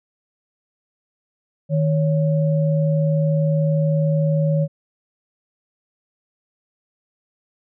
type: tone pair together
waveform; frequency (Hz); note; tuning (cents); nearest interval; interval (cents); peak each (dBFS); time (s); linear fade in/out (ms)
sine; 155.56 / 557.9; D#3 / C#5; 0 / +11; octave + minor seventh; 2211; -16 / -23; 1.69-4.68; 50
effects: none